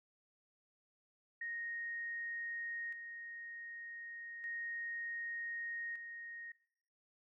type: tone with tremolo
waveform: sine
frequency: 1864.7 Hz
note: A#6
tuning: in tune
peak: -40 dBFS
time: 1.41-6.52 s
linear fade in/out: 5 ms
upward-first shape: square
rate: 0.33 Hz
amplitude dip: 50%
effects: noise-tail reverb RT60 0.6 s tail -18 dB re dry